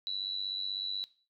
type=tone with amplitude modulation; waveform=sine; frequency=3951 Hz; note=B7; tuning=in tune; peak=-29 dBFS; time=0.07-1.04 s; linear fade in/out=0 ms; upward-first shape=sine; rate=96.2 Hz; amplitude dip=80%; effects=noise-tail reverb RT60 0.4 s tail -17 dB re dry

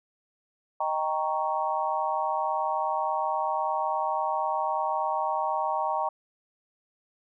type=chord; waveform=sine; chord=Eb dominant seventh; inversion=none; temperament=equal; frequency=622.3 / 784 / 932.3 / 1108.7 Hz; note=Eb5 / G5 / Bb5 / Db6; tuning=0 / 0 / 0 / 0 cents; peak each=-32 / -30 / -29 / -32 dBFS; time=0.8-6.09 s; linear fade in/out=5 ms; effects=none

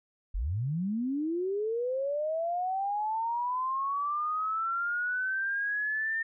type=linear sweep; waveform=sine; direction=up; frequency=36.77 to 1816 Hz; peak=-28 dBFS; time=0.34-6.23 s; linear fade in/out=10 ms; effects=none

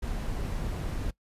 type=noise; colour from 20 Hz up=brown; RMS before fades=-32 dBFS; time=0.02-1.11 s; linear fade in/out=10 ms; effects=noise-tail reverb RT60 0.1 s tail -20 dB re dry + resampled to 32000 Hz

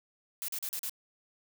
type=noise bursts; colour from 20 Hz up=blue; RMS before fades=-36 dBFS; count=5; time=0.42-0.895 s; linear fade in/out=0 ms; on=63 ms; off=40 ms; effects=none

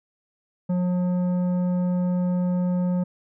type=tone with tanh clipping; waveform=sine; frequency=179.6 Hz; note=F3; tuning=49 cents sharp; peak=-22 dBFS; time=0.69-3.04 s; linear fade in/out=10 ms; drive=10 dB; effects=none

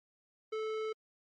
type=tone with tanh clipping; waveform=sine; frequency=436.4 Hz; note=A4; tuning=14 cents flat; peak=-36 dBFS; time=0.52-0.93 s; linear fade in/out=10 ms; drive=16 dB; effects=MP3 48 kbps

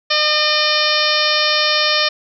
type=harmonic tone; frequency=606 Hz; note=D#5; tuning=46 cents flat; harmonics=1 / 2 / 3 / 4 / 5 / 6 / 7 / 8 / 9; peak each=-22 / -22 / -22 / -22 / -22 / -22 / -22 / -22 / -22 dBFS; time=0.1-2.09 s; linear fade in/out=10 ms; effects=none

